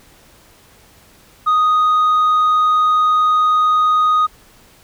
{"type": "tone", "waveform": "sine", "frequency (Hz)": 1244.5, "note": "D#6", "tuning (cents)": 0, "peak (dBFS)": -8, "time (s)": [1.46, 4.27], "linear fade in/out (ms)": 20, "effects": ["tanh soft clip ceiling -10 dBFS", "pink hiss -48 dBFS RMS until 4.83 s"]}